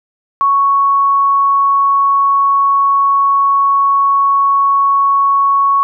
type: tone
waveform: sine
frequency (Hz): 1110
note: C#6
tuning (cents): +2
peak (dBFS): -8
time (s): 0.41-5.83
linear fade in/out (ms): 0
effects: none